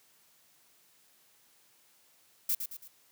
violet noise with echo, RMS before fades -29 dBFS, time 2.49-2.55 s, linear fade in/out 5 ms, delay 110 ms, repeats 3, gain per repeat -7 dB, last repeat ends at 2.88 s, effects white hiss -65 dBFS RMS until 3.11 s + high-pass 100 Hz 12 dB/octave

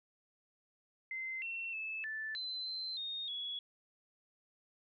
sine tone with pitch steps, 2071 / 2711 / 2615 / 1756 / 4054 / 4092 / 3698 / 3368 Hz, C7 / E7 / E7 / A6 / B7 / C8 / A#7 / G#7, -18 / +48 / -15 / -4 / +45 / -39 / -15 / +24 cents, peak -38 dBFS, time 1.11-3.59 s, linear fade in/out 2 ms, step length 310 ms, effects none

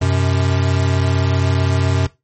square tone pair together, 92.5 / 128 Hz, F#2 / C3, 0 / -38 cents, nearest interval tritone, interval 562 cents, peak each -16 / -19 dBFS, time 0.01-2.07 s, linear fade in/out 10 ms, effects noise-tail reverb RT60 0.2 s tail -17 dB re dry + MP3 32 kbps

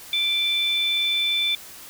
sine tone pair together, 2349 / 3520 Hz, D7 / A7, 0 / 0 cents, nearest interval perfect fifth, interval 700 cents, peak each -25 / -20 dBFS, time 0.13-1.55 s, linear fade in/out 2 ms, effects tanh soft clip ceiling -13 dBFS + white hiss -42 dBFS RMS until 1.89 s

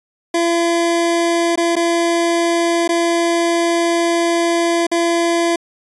25% pulse tone with dropouts, 339.2 Hz, E4, 50 cents sharp, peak -10 dBFS, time 0.34-5.56 s, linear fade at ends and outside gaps 5 ms, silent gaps 1.558-1.575 / 1.756-1.764 / 2.878-2.89 / 4.868-4.915 s, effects resampled to 24000 Hz

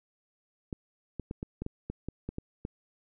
clicks, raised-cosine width 3 ms, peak -22 dBFS, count 11, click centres 0.728 / 1.197 / 1.311 / 1.429 / 1.62 / 1.664 / 1.9 / 2.086 / 2.29 / 2.384 / 2.651 s, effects none

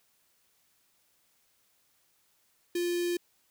square tone with notch filter, 349.2 Hz, F4, in tune, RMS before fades -30 dBFS, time 2.75-3.17 s, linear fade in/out 5 ms, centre 1000 Hz, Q 0.75, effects white hiss -70 dBFS RMS until 3.5 s

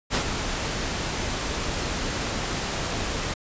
pink noise with ADSR envelope, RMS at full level -22 dBFS, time 0.1-3.34 s, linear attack 47 ms, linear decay 85 ms, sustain -6 dB, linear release 6 ms, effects resampled to 16000 Hz

